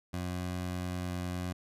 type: tone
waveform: 20% pulse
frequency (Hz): 89.9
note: F#2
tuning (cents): -49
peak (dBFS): -29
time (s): 0.13-1.53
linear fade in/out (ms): 10
effects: resampled to 32000 Hz